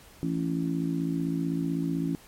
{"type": "harmonic tone", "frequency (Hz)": 55.8, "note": "A1", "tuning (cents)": 25, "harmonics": [3, 4, 5, 6], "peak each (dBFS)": [-29, -38, -29, -36], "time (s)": [0.23, 2.15], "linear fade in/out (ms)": 0, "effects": ["pink hiss -53 dBFS RMS until 2.27 s", "MP3 64 kbps"]}